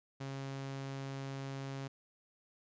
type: tone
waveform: sawtooth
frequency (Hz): 136.2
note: C#3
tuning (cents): -30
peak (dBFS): -36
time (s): 0.2-1.88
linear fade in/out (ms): 10
effects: resampled to 16000 Hz